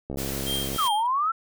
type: click train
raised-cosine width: 2 ms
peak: -19 dBFS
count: 46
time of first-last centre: 0.1-0.762 s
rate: 68 Hz
type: noise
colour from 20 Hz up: white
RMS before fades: -34 dBFS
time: 0.17-0.89 s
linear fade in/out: 20 ms
type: tone with tremolo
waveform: square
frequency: 3195 Hz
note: G7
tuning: 32 cents sharp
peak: -26 dBFS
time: 0.46-1.07 s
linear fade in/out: 10 ms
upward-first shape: triangle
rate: 3 Hz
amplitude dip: 100%
type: exponential two-way sweep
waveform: sine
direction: down then up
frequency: 1364 to 813 to 1364 Hz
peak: -21 dBFS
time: 0.78-1.32 s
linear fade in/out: 10 ms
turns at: 0.93 s
effects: none